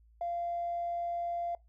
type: tone with tanh clipping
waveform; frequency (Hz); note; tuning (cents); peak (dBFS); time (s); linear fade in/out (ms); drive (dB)
triangle; 691; F5; -19; -32; 0.21-1.55; 2; 4
effects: noise-tail reverb RT60 0.2 s tail -22 dB re dry + added 56 Hz sine -59 dBFS peak until 1.68 s